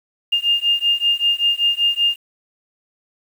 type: beating tone pair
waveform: sine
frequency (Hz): 2813 / 2818.2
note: F7 / F7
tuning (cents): +12 / +15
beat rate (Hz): 5.2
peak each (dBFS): -18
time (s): 0.32-2.16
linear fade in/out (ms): 10
effects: 7-bit